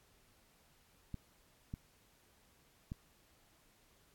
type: clicks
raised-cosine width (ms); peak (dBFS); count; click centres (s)
5; -29; 3; 1.143 / 1.739 / 2.919
effects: pink hiss -69 dBFS RMS until 4.14 s + AAC 64 kbps